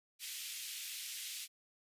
pink high-pass noise, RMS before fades -44 dBFS, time 0.19-1.48 s, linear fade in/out 50 ms, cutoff 2500 Hz, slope 24 dB/octave, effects resampled to 32000 Hz

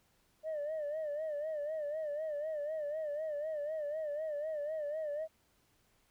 sine tone with vibrato, 607 Hz, D#5, 43 cents flat, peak -33 dBFS, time 0.43-5.28 s, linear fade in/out 50 ms, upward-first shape sine, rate 4 Hz, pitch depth 90 cents each way, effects tanh soft clip ceiling -33 dBFS + pink hiss -72 dBFS RMS until 6.1 s

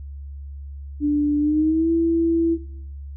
sine tone with pitch glide, 293.7 to 331.6 Hz, D4 to E4, 0 to +10 cents, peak -16 dBFS, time 1-2.58 s, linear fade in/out 50 ms, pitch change +210 cents, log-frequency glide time 1.39-1.91 s, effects noise-tail reverb RT60 0.7 s tail -18 dB re dry + added 70 Hz sine -32 dBFS peak until 3.16 s

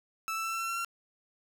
30% pulse tone with pitch steps, 1317 / 1325.4 / 1333.8 / 1342.3 / 1350.9 / 1359.5 / 1368.2 Hz, E6 / E6 / E6 / E6 / E6 / F6 / F6, -2 / +9 / +20 / +31 / +42 / -47 / -36 cents, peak -29 dBFS, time 0.28-0.847 s, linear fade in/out 0 ms, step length 81 ms, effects none

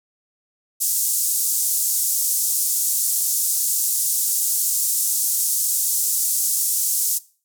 pink band-pass noise, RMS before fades -21 dBFS, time 0.8-7.19 s, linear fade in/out 20 ms, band 6800 to 16000 Hz, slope 24 dB/octave, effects noise-tail reverb RT60 0.4 s tail -20 dB re dry

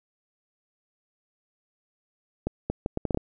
accelerating click train, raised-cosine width 2 ms, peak -13 dBFS, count 8, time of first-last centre 2.47-3.174 s, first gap 230 ms, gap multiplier 0.7, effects none

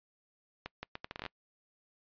accelerating click train, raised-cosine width 0.3 ms, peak -23 dBFS, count 11, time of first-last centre 0.66-1.263 s, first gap 170 ms, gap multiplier 0.73, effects noise-tail reverb RT60 0.1 s tail -25 dB re dry + resampled to 11025 Hz

